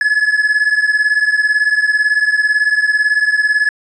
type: beating tone pair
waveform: triangle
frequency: 1700 / 1718 Hz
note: G#6 / A6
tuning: +40 / -42 cents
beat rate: 18 Hz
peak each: -11 / -14 dBFS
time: 0.01-3.69 s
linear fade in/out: 2 ms
effects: resampled to 24000 Hz